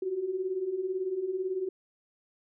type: beating tone pair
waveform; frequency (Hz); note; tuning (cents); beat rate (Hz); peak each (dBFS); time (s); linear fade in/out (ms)
sine; 359.6 / 377.6; F#4 / F#4; -49 / +35; 18; -36 / -30; 0.02-1.69; 5
effects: none

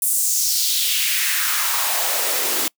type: noise with high-pass filter sweep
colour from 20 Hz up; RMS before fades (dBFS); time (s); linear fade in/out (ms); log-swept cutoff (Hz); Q
white; -20; 0.02-2.68; 2; 9900 to 280; 2.3
effects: noise-tail reverb RT60 0.1 s tail -26 dB re dry

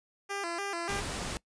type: tone with vibrato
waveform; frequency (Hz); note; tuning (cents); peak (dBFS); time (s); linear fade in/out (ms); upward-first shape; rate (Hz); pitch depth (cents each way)
10% pulse; 368.6; F#4; -7; -25; 0.29-1.01; 20; square; 3.4; 140
type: noise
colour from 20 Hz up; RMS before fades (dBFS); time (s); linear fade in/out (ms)
pink; -36; 0.89-1.37; 0
effects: noise-tail reverb RT60 0.1 s tail -22 dB re dry + resampled to 22050 Hz

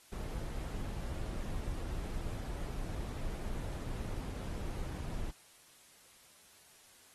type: noise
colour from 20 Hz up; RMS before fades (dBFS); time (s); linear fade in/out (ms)
brown; -39; 0.12-5.31; 5
effects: white hiss -61 dBFS RMS until 7.14 s + AAC 32 kbps

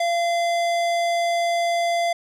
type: tone with hard clipping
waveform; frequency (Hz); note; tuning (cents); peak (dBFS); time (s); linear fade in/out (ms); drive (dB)
sine; 686; F5; -31; -21; 0-2.13; 5; 17
effects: none

